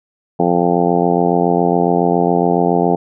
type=harmonic tone; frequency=87.2 Hz; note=F2; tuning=2 cents flat; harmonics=2 / 3 / 4 / 5 / 6 / 7 / 8 / 9 / 10; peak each=-18 / -20 / -19 / -18 / -23 / -27 / -19 / -20 / -27 dBFS; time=0.39-2.96 s; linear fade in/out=10 ms; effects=none